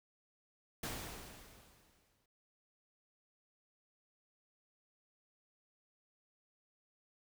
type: noise with exponential decay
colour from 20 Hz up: pink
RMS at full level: -40 dBFS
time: 0.83-2.26 s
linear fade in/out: 5 ms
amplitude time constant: 310 ms
effects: none